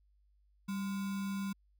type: tone with sample-and-hold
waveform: sine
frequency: 196 Hz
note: G3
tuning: in tune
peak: -34 dBFS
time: 0.68-1.53 s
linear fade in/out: 10 ms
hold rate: 1225 Hz
effects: added 50 Hz sine -66 dBFS peak until 1.79 s